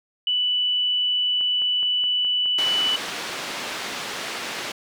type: tone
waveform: sine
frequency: 2972 Hz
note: F#7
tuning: 7 cents sharp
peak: -19 dBFS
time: 0.27-2.96 s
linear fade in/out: 2 ms
type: click train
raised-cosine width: 0.5 ms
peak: -27 dBFS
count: 14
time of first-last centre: 1.41-4.135 s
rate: 4.77 Hz
type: band-pass noise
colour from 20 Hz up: white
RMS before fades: -31 dBFS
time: 2.58-4.72 s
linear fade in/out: 5 ms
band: 200 to 3700 Hz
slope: 12 dB/octave
effects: none